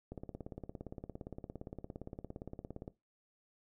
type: click train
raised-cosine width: 2 ms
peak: -30 dBFS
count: 49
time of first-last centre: 0.12-2.879 s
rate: 17.4 Hz
effects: noise-tail reverb RT60 0.2 s tail -17 dB re dry